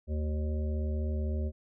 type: harmonic tone with a mistuned harmonic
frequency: 76 Hz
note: D#2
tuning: 40 cents flat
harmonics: 1 / 3 / 5 / 7 / 8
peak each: -29 / -39 / -43 / -46 / -47 dBFS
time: 0.07-1.52 s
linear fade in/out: 50 ms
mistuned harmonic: 3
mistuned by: -27 cents
effects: none